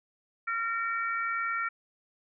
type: harmonic tone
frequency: 458.2 Hz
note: A#4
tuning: 30 cents flat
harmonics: 3 / 4 / 5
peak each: -30 / -35 / -36 dBFS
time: 0.47-1.69 s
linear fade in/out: 10 ms
effects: none